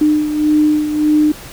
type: beating tone pair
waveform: sine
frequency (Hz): 302.4 / 304.1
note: D#4 / D#4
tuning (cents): -49 / -40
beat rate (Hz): 1.7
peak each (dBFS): -11 / -18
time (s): 0.01-1.32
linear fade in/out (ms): 5
effects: pink hiss -34 dBFS RMS until 1.52 s